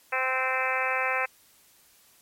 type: harmonic tone with a mistuned harmonic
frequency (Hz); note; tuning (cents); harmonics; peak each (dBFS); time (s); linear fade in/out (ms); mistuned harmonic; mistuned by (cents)
259.4; C4; -15; 2 / 3 / 4 / 5 / 6 / 7 / 8 / 9 / 10; -33 / -33 / -33 / -33 / -33 / -33 / -33 / -33 / -33; 0.12-1.26; 10; 5; +17
effects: white hiss -59 dBFS RMS until 2.21 s + MP3 64 kbps